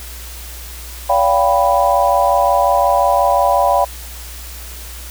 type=chord; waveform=sine; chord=G dominant seventh; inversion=second; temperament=equal with one note detuned; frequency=572.6 / 698.5 / 784 / 987.8 Hz; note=D5 / F5 / G5 / B5; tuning=-44 / 0 / 0 / 0 cents; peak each=-16 dBFS; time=1.09-3.85 s; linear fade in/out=10 ms; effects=added 60 Hz sine -31 dBFS peak until 5.1 s + white hiss -34 dBFS RMS until 5.1 s